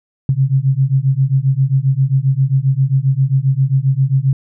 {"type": "beating tone pair", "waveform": "sine", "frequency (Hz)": [130.81, 138.31], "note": ["C3", "C#3"], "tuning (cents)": [0, -4], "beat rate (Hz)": 7.5, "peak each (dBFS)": -14, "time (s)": [0.29, 4.33], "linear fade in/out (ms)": 2, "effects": []}